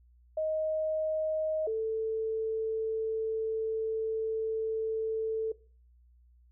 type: tone pair in turn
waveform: sine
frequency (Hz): 626 / 442.6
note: D#5 / A4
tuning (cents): +10 / +10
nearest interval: tritone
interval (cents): 600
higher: first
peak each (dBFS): -28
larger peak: neither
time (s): 0.37-1.67 / 1.67-5.52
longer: second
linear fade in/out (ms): 5
effects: noise-tail reverb RT60 0.4 s tail -20 dB re dry + added 60 Hz sine -58 dBFS peak until 6.51 s